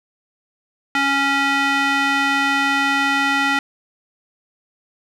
square tone with band-pass filter, 277.2 Hz, C#4, in tune, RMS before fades -18 dBFS, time 0.95-3.59 s, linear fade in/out 2 ms, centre 1900 Hz, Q 1.4, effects none

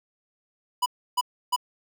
square tone bursts, 987.8 Hz, B5, in tune, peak -21 dBFS, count 3, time 0.82-1.563 s, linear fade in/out 10 ms, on 41 ms, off 310 ms, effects none

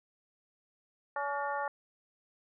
harmonic tone with a mistuned harmonic, 284.2 Hz, C#4, 43 cents sharp, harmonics 2 / 3 / 4 / 5 / 6, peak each -38 / -35 / -39 / -40 / -43 dBFS, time 1.16-1.68 s, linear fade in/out 2 ms, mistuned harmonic 6, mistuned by +100 cents, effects none

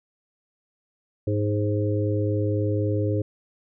harmonic tone with a mistuned harmonic, 103.83 Hz, G#2, in tune, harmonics 1 / 3 / 4 / 5, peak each -23 / -28 / -29 / -30 dBFS, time 1.27-3.22 s, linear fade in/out 5 ms, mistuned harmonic 5, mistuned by +20 cents, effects none

